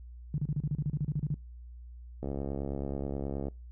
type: tone bursts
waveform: sine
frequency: 146.83 Hz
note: D3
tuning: in tune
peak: -27 dBFS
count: 14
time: 0.34-1.343 s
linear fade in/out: 2 ms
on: 41 ms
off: 33 ms
type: click train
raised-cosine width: 2 ms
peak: -22 dBFS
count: 88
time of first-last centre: 2.23-3.484 s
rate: 69.4 Hz
effects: noise-tail reverb RT60 0.3 s tail -26 dB re dry + added 60 Hz sine -44 dBFS peak until 3.71 s